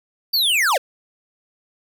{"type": "linear sweep", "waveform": "square", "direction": "down", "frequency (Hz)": [4699, 451.8], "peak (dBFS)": -16, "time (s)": [0.33, 0.78], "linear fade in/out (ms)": 10, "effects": []}